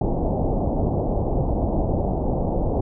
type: low-pass noise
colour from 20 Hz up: pink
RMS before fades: -22 dBFS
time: 0.01-2.81 s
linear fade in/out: 5 ms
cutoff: 820 Hz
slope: 48 dB/octave
effects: none